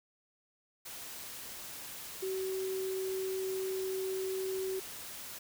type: tone in noise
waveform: sine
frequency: 379.1 Hz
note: F#4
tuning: 42 cents sharp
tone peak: -33 dBFS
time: 2.22-4.8 s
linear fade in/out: 10 ms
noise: white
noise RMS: -45 dBFS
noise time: 0.85-5.39 s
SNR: +9 dB
effects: none